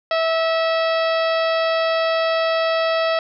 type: harmonic tone with a mistuned harmonic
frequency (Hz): 653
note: E5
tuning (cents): -17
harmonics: 1 / 2 / 3 / 4 / 5 / 6 / 7 / 8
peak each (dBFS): -18 / -24 / -28 / -30 / -32 / -34 / -35 / -36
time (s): 0.11-3.19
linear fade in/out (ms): 2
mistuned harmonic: 3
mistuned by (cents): -19
effects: none